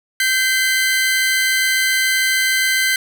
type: tone pair together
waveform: sawtooth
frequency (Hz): 1557 / 2047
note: G6 / C7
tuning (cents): -12 / -38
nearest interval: perfect fourth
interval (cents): 474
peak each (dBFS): -14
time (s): 0.2-2.96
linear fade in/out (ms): 2
effects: none